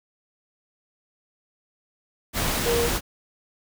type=tone in noise; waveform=sine; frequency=471.4 Hz; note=A#4; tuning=19 cents sharp; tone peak=-21 dBFS; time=2.64-2.9 s; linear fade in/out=50 ms; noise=pink; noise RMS=-25 dBFS; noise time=2.33-3.01 s; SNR=+1 dB; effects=none

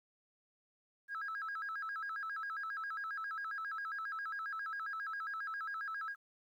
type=tone with vibrato; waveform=sine; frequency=1463 Hz; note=F#6; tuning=20 cents flat; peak=-37 dBFS; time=1.08-6.16 s; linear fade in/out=50 ms; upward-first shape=square; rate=7.4 Hz; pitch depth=190 cents each way; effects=tanh soft clip ceiling -35 dBFS + 12-bit

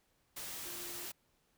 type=tone in noise; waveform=sine; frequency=348.2 Hz; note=F4; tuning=5 cents flat; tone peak=-52 dBFS; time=0.65-1.06 s; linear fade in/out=10 ms; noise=white; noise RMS=-44 dBFS; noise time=0.36-1.12 s; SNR=-11 dB; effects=pink hiss -75 dBFS RMS until 1.57 s

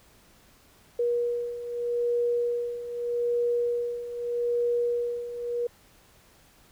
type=beating tone pair; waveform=sine; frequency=477.9 / 478.71 Hz; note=A#4 / A#4; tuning=+43 / +46 cents; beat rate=0.81 Hz; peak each=-31 / -26 dBFS; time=0.99-5.67 s; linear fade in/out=5 ms; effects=pink hiss -58 dBFS RMS until 6.71 s

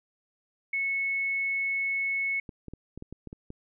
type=tone; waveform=sine; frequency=2200 Hz; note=C#7; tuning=14 cents flat; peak=-26 dBFS; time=0.73-2.4 s; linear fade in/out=5 ms
type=clicks; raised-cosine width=3 ms; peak=-27 dBFS; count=9; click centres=2.492 / 2.683 / 2.736 / 2.976 / 3.024 / 3.126 / 3.273 / 3.329 / 3.504 s
effects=none

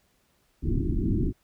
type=low-pass noise; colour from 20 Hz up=pink; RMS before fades=-25 dBFS; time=0.62-1.33 s; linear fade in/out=50 ms; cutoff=380 Hz; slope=96 dB/octave; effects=pink hiss -68 dBFS RMS until 1.43 s

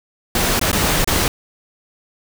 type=noise with dropouts; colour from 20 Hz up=pink; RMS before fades=-17 dBFS; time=0.35-1.28 s; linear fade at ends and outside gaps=2 ms; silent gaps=0.595-0.613 / 0.716-0.729 / 1.045-1.074 s; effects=none

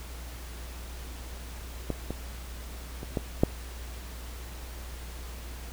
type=clicks; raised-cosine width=2 ms; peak=-16 / -19 / -24 / -14 / -6 dBFS; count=5; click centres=1.903 / 2.106 / 3.031 / 3.172 / 3.435 s; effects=added 60 Hz sine -39 dBFS peak until 5.72 s + pink hiss -46 dBFS RMS until 5.72 s

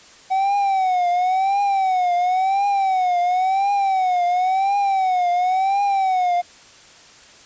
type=tone with vibrato; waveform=triangle; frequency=754 Hz; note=F#5; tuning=32 cents sharp; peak=-14 dBFS; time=0.3-6.42 s; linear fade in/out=20 ms; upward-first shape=triangle; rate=0.95 Hz; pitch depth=130 cents each way; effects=white hiss -46 dBFS RMS until 7.45 s + resampled to 16000 Hz

